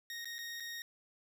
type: tone with dropouts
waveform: 20% pulse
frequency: 1864.7 Hz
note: A#6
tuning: in tune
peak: -36 dBFS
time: 0.1-0.82 s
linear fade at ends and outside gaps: 1 ms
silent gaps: 0.246-0.255 / 0.383-0.388 / 0.6-0.604 s
effects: none